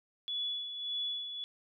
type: tone with tremolo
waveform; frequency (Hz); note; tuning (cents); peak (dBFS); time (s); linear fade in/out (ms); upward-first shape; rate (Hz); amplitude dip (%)
sine; 3416; G#7; +48; -32; 0.28-1.44; 0; sine; 1.7; 55
effects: none